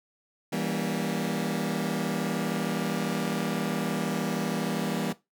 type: chord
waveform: sawtooth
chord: E diminished seventh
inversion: none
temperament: just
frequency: 164.81 / 197.78 / 237.3 / 284.8 Hz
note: E3 / G3 / Bb3 / Db4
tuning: 0 / +16 / +31 / +47 cents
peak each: -29 / -28 / -28 / -33 dBFS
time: 0.52-5.13 s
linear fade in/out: 10 ms
effects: noise-tail reverb RT60 0.2 s tail -17 dB re dry